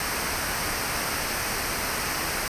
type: noise with comb filter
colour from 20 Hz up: pink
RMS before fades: -28 dBFS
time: 0-2.48 s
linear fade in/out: 2 ms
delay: 0.28 ms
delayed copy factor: -0.55
effects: resampled to 32000 Hz